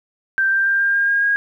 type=tone with pitch steps; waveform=sine; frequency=1568 / 1578.9 / 1589.9 / 1600.9 / 1612.1 / 1623.3 / 1634.6 Hz; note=G6 / G6 / G6 / G6 / G6 / G#6 / G#6; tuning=0 / +12 / +24 / +36 / +48 / -40 / -28 cents; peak=-14 dBFS; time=0.38-1.36 s; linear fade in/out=0 ms; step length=140 ms; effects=9-bit